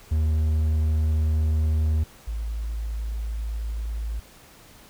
triangle / sine tone pair in turn, 77.78 / 55 Hz, D#2 / A1, 0 / 0 cents, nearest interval tritone, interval 600 cents, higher first, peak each -17 / -26 dBFS, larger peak first, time 0.11-2.04 / 2.27-4.2 s, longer neither, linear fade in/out 10 ms, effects pink hiss -50 dBFS RMS until 4.89 s

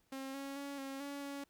sawtooth tone with pitch steps, 268.2 / 275.6 / 281 / 271.4 / 282.6 / 280.6 Hz, C4 / C#4 / C#4 / C#4 / C#4 / C#4, +43 / -10 / +24 / -36 / +34 / +21 cents, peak -38 dBFS, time 0.12-1.44 s, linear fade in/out 5 ms, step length 220 ms, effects pink hiss -75 dBFS RMS until 1.49 s

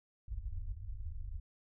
pink low-pass noise, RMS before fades -41 dBFS, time 0.28-1.4 s, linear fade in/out 5 ms, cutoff 100 Hz, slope 96 dB/octave, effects none

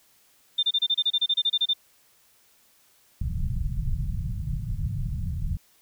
sine tone bursts, 3600 Hz, A7, 39 cents sharp, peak -19 dBFS, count 15, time 0.58-1.736 s, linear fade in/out 10 ms, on 50 ms, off 29 ms
pink low-pass noise, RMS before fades -28 dBFS, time 3.21-5.57 s, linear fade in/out 5 ms, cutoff 170 Hz, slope 48 dB/octave
effects white hiss -61 dBFS RMS until 5.81 s

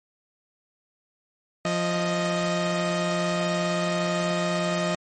sawtooth tone pair together, 174.63 / 622.3 Hz, F3 / D#5, 0 / 0 cents, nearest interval octave + minor seventh, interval 2200 cents, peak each -22 dBFS, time 1.65-4.95 s, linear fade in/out 2 ms, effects MP3 32 kbps

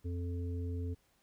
harmonic tone, 87.31 Hz, F2, in tune, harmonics 1 / 3 / 5, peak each -35 / -44 / -47 dBFS, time 0.04-0.95 s, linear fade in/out 20 ms, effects pink hiss -72 dBFS RMS until 1.22 s

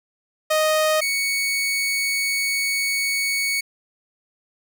sawtooth tone pair in turn, 622 / 2226 Hz, D#5 / C#7, -1 / +7 cents, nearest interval octave + minor seventh, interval 2208 cents, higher second, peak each -13 / -17 dBFS, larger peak first, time 0.5-1.01 / 1.01-3.61 s, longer second, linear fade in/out 10 ms, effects none

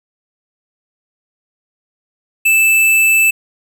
square tone, 2637 Hz, E7, in tune, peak -9 dBFS, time 2.45-3.31 s, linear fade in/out 10 ms, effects none

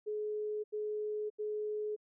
sine tone bursts, 423.6 Hz, G#4, 34 cents sharp, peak -34 dBFS, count 3, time 0.06-1.964 s, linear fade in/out 20 ms, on 580 ms, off 82 ms, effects none

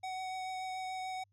square tone with vibrato, 749 Hz, F#5, 21 cents sharp, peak -38 dBFS, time 0.03-1.24 s, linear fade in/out 10 ms, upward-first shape triangle, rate 6.9 Hz, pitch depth 13 cents each way, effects added 99 Hz sine -70 dBFS peak until 1.32 s + low-pass 7000 Hz 12 dB/octave

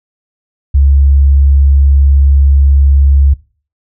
sine tone, 69.4 Hz, C#2, 3 cents sharp, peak -4 dBFS, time 0.74-3.34 s, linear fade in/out 10 ms, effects noise-tail reverb RT60 0.4 s tail -20 dB re dry

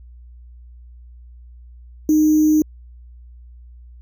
sine tone with sample-and-hold, 307.8 Hz, D#4, 19 cents flat, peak -11 dBFS, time 2.09-2.62 s, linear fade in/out 2 ms, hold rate 6300 Hz, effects added 60 Hz sine -39 dBFS peak until 4.01 s

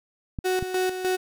clicks, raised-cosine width 5 ms, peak -18 dBFS, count 2, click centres 0.388 / 0.626 s
35% pulse tone with tremolo, 370.3 Hz, F#4, 1 cent sharp, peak -20 dBFS, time 0.44-1.17 s, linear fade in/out 20 ms, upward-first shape square, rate 3.3 Hz, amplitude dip 60%
effects none

